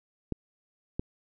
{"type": "clicks", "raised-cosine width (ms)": 3, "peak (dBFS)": -17, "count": 2, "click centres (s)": [0.323, 0.995], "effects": []}